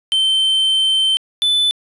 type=tone pair in turn; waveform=triangle; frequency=3100 / 3500 Hz; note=G7 / A7; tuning=-20 / -10 cents; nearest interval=major second; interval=210 cents; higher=second; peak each=-11 dBFS; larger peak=neither; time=0.12-1.17 / 1.42-1.71 s; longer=first; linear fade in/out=0 ms; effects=resampled to 32000 Hz + 8-bit